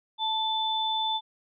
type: tone pair together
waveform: sine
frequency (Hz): 880 / 3520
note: A5 / A7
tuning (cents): 0 / 0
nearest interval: 2 octaves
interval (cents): 2400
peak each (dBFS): -28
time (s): 0.18-1.21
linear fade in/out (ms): 50
effects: none